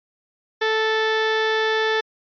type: tone pair together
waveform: sawtooth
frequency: 439.2 / 878.4 Hz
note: A4 / A5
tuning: -3 / -3 cents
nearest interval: octave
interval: 1200 cents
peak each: -16 dBFS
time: 0.61-2.01 s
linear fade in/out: 10 ms
effects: resampled to 11025 Hz